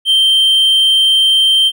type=tone; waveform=triangle; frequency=3136 Hz; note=G7; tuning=in tune; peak=-6 dBFS; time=0.05-1.72 s; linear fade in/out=50 ms; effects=none